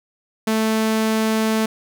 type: tone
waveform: sawtooth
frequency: 220 Hz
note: A3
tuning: in tune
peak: -13 dBFS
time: 0.47-1.66 s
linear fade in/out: 5 ms
effects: none